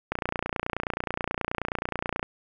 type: click train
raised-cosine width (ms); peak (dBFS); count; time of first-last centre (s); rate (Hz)
0.5; -12; 63; 0.12-2.229; 29.4
effects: none